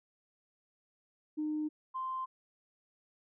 sine tone pair in turn, 305.2 / 1042.7 Hz, D#4 / C6, -33 / -6 cents, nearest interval octave + major sixth, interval 2127 cents, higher second, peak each -31 / -34 dBFS, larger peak first, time 1.37-1.69 / 1.94-2.26 s, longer neither, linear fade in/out 20 ms, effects tanh soft clip ceiling -27 dBFS

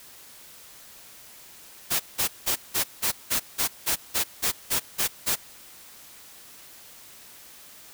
white noise bursts, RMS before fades -24 dBFS, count 13, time 1.9-5.36 s, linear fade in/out 20 ms, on 100 ms, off 180 ms, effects white hiss -48 dBFS RMS until 7.93 s

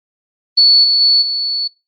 sine tone with level steps, 4435 Hz, C#8, in tune, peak -5 / -9 / -7 / -15 dBFS, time 0.57-1.68 s, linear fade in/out 10 ms, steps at 0.83 / 1 / 1.21 s, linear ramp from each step 20 ms, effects noise-tail reverb RT60 0.3 s tail -26 dB re dry + Opus 24 kbps

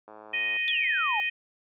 click train, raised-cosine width 1 ms, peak -30 dBFS, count 53, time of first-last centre 0.08-0.566 s, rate 107 Hz
harmonic tone, 622.3 Hz, D#5, in tune, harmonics 3 / 4 / 5, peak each -31 / -27 / -36 dBFS, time 0.33-1.3 s, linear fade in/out 10 ms
sine exponential sweep, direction down, 3517 to 795 Hz, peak -27 dBFS, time 0.68-1.2 s, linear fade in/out 0 ms
effects high-pass 400 Hz 12 dB/octave

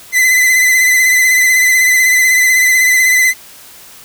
45% pulse tone with vibrato, 2022 Hz, B6, 40 cents sharp, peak -7 dBFS, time 0.12-3.34 s, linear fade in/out 50 ms, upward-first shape triangle, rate 16 Hz, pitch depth 46 cents each way, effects white hiss -37 dBFS RMS until 4.04 s

